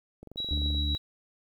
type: click train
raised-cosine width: 2 ms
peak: -31 dBFS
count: 13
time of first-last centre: 0.23-0.747 s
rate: 23.2 Hz
type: tone with tremolo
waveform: sine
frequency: 3886 Hz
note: B7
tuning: 29 cents flat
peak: -29 dBFS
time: 0.37-0.98 s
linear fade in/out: 10 ms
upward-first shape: triangle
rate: 7.7 Hz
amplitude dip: 40%
type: harmonic tone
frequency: 73.42 Hz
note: D2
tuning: in tune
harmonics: 1 / 2 / 3 / 4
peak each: -27 / -42 / -44 / -39 dBFS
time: 0.51-0.95 s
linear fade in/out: 0 ms
effects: 10-bit